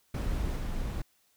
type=noise with level steps; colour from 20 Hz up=brown; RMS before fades=-31 / -33 dBFS; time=0.14-1.02 s; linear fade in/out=5 ms; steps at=0.56 s; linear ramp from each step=10 ms; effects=white hiss -69 dBFS RMS until 1.36 s